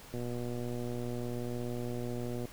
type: click train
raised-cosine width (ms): 2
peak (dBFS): -26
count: 281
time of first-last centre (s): 0.14-2.454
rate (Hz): 121
effects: pink hiss -52 dBFS RMS until 2.52 s